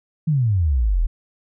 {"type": "exponential sweep", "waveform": "sine", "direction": "down", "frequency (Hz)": [164.81, 36.71], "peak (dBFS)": -15, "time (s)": [0.27, 1.07], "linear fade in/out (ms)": 10, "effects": []}